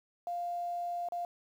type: tone with dropouts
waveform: sine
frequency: 698.5 Hz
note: F5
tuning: in tune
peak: -33 dBFS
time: 0.27-1.25 s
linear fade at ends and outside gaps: 1 ms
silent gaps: 1.087-1.121 s
effects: 10-bit

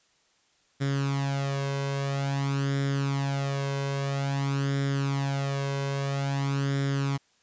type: tone with flanger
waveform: sawtooth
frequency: 138.59 Hz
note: C#3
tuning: in tune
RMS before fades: -28 dBFS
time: 0.8-7.18 s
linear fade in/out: 20 ms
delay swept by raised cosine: 0.56 to 1.96 ms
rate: 0.5 Hz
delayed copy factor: +0.65
effects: white hiss -66 dBFS RMS until 7.42 s + resampled to 16000 Hz

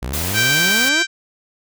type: exponential sweep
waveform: sawtooth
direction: up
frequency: 58.1 to 356 Hz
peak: -19 dBFS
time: 0.02-1.03 s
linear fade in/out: 10 ms
type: noise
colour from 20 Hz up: white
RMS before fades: -24 dBFS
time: 0.13-0.89 s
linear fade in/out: 5 ms
type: harmonic tone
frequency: 781 Hz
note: G5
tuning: 7 cents flat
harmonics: 2 / 3 / 4 / 5 / 6 / 7 / 8 / 9 / 10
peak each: -17 / -21 / -23 / -25 / -27 / -28 / -29 / -30 / -31 dBFS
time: 0.33-1.07 s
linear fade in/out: 50 ms
effects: none

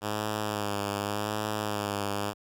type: tone with vibrato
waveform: 5% pulse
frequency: 103.83 Hz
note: G#2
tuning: in tune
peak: -18 dBFS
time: 0.01-2.34 s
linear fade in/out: 50 ms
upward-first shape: sine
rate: 0.86 Hz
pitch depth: 45 cents each way
effects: none

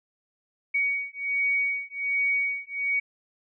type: beating tone pair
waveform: sine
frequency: 2246 / 2247.3 Hz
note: C#7 / C#7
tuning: +22 / +23 cents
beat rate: 1.3 Hz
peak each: -27 / -27 dBFS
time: 0.74-3 s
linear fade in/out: 10 ms
effects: none

